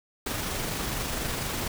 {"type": "noise with amplitude modulation", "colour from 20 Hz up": "pink", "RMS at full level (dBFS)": -30, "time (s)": [0.26, 1.68], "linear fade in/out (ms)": 5, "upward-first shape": "sine", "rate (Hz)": 24.3, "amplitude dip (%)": 25, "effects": []}